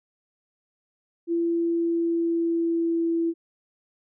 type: tone with pitch glide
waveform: sine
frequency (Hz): 337.9 to 333.1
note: E4 to E4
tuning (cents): +43 to +18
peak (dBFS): -21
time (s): 1.27-3.34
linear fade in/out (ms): 50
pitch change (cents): -25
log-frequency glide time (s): 1.41-3.06
effects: none